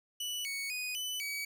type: tone with pitch steps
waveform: sawtooth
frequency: 2963 / 2225 / 2485 / 2998 / 2271 Hz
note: F#7 / C#7 / D#7 / F#7 / C#7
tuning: +2 / +6 / -3 / +22 / +41 cents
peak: -32 dBFS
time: 0.2-1.45 s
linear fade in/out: 5 ms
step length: 250 ms
effects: none